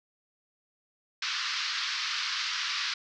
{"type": "band-pass noise", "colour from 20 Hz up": "white", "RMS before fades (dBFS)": -32, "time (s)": [1.22, 2.94], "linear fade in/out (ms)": 5, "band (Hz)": [1100, 5400], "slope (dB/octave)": 48, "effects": []}